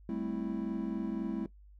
triangle chord, A minor seventh, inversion third, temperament equal, 196 / 220 / 261.6 / 329.6 Hz, G3 / A3 / C4 / E4, 0 / 0 / 0 / 0 cents, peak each -37 / -35 / -38 / -36 dBFS, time 0.09-1.46 s, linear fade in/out 2 ms, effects noise-tail reverb RT60 0.1 s tail -17 dB re dry + added 50 Hz sine -53 dBFS peak until 1.79 s

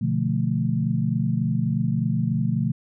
sine chord, B half-diminished seventh, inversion none, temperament equal, 123.47 / 146.83 / 174.61 / 220 Hz, B2 / D3 / F3 / A3, 0 / 0 / 0 / 0 cents, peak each -25 / -26 / -26 / -26 dBFS, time 0.01-2.72 s, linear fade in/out 10 ms, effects none

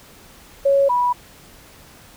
sine tone pair in turn, 554.4 / 979.3 Hz, C#5 / B5, 0 / -15 cents, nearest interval minor seventh, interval 985 cents, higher second, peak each -12 / -15 dBFS, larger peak first, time 0.65-0.89 / 0.89-1.13 s, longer neither, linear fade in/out 10 ms, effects pink hiss -46 dBFS RMS until 2.16 s

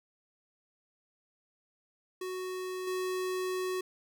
square tone with level steps, 370 Hz, F#4, in tune, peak -36 / -32 dBFS, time 2.21-3.81 s, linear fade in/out 5 ms, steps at 2.87 s, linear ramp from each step 5 ms, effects none

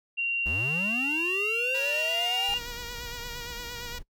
sine tone with pitch glide, 2759 to 2806 Hz, F7 to F7, -22 to +8 cents, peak -25 dBFS, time 0.17-2.59 s, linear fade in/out 20 ms, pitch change +30 cents, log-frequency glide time 1.97-2.21 s
square linear sweep, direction up, 59.9 to 814 Hz, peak -33 dBFS, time 0.46-2.54 s, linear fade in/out 0 ms
5% pulse tone with vibrato, 478.7 Hz, A#4, 46 cents sharp, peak -25 dBFS, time 1.74-3.99 s, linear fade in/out 10 ms, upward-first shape sine, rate 8.7 Hz, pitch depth 39 cents each way
brown noise, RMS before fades -43 dBFS, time 2.48-4.03 s, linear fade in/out 10 ms
effects noise-tail reverb RT60 0.1 s tail -21 dB re dry

